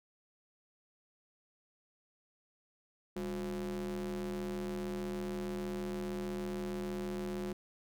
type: ring-modulated tone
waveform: square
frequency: 80.8 Hz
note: E2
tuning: 34 cents flat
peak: -34 dBFS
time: 3.16-7.53 s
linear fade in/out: 5 ms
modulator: 280 Hz
effects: none